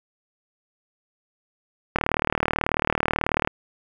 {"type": "click train", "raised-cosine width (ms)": 0.5, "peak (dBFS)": -5, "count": 59, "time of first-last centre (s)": [1.96, 3.474], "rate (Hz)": 38.3, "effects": ["7-bit"]}